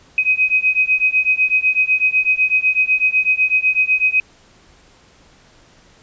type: beating tone pair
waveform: sine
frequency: 2517 / 2525 Hz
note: D#7 / D#7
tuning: +19 / +25 cents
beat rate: 8 Hz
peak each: -16 dBFS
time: 0.18-4.2 s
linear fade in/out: 2 ms
effects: pink hiss -50 dBFS RMS until 6.02 s + resampled to 16000 Hz